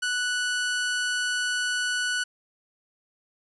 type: tone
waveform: sawtooth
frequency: 1480 Hz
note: F#6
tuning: in tune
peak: -21 dBFS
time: 0.02-2.24 s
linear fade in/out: 10 ms
effects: resampled to 24000 Hz + 10-bit

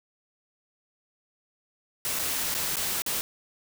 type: noise with dropouts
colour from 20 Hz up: white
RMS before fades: -29 dBFS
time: 2.05-3.21 s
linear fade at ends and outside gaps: 0 ms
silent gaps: 2.19-2.194 / 2.542-2.549 / 2.757-2.768 / 3.02-3.063 s
effects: none

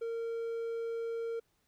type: tone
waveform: triangle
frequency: 460 Hz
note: A#4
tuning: 23 cents flat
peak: -32 dBFS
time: 0.01-1.4 s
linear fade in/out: 10 ms
effects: pink hiss -75 dBFS RMS until 1.67 s

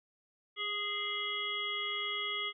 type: harmonic tone with a mistuned harmonic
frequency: 415.3 Hz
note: G#4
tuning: in tune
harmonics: 1 / 3 / 5 / 7 / 8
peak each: -46 / -41 / -38 / -42 / -37 dBFS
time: 0.56-2.53 s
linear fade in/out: 50 ms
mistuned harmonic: 1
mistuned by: -20 cents
effects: none

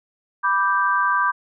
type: chord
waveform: sine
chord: G major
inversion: first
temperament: equal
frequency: 987.8 / 1174.7 / 1568 Hz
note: B5 / D6 / G6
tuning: 0 / 0 / 0 cents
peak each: -22 / -20 / -21 dBFS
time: 0.43-1.32 s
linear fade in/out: 20 ms
effects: none

